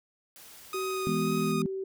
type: noise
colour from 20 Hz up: white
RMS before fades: -50 dBFS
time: 0.36-1.52 s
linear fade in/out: 0 ms
type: tone with vibrato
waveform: sawtooth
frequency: 1244.5 Hz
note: D#6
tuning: in tune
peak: -30 dBFS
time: 0.73-1.62 s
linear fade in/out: 2 ms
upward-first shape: sine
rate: 2 Hz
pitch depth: 13 cents each way
type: tone with pitch glide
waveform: sine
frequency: 378.4 to 383.9 Hz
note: F#4 to G4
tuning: +39 to -36 cents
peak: -31 dBFS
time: 0.74-1.84 s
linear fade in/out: 5 ms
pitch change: +25 cents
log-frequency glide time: 1-1.52 s
type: chord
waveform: sine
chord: E major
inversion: none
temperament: equal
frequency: 164.81 / 207.7 / 246.9 Hz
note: E3 / G#3 / B3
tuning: 0 / 0 / 0 cents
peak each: -31 dBFS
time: 1.07-1.66 s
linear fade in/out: 0 ms
effects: none